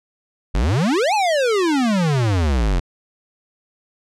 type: exponential two-way sweep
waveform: square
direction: up then down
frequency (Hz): 41.2 to 886 to 41.2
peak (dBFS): -16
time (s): 0.54-2.8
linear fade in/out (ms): 10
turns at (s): 1.14
effects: low-pass 7000 Hz 12 dB/octave